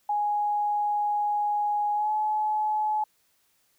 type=tone with pitch glide; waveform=sine; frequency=830.6 to 853.5 Hz; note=G#5 to G#5; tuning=0 to +47 cents; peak=-23 dBFS; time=0.09-3.04 s; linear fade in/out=5 ms; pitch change=+47 cents; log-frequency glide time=1.94-2.11 s; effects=white hiss -68 dBFS RMS until 3.78 s